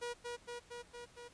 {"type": "tone with echo", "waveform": "sawtooth", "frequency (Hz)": 480.6, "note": "B4", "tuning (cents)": -47, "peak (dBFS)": -35, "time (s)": [0.01, 0.14], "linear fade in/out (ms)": 20, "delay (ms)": 230, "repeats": 5, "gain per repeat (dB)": -2, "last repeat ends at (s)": 1.29, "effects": ["pink hiss -63 dBFS RMS until 1.33 s", "resampled to 22050 Hz"]}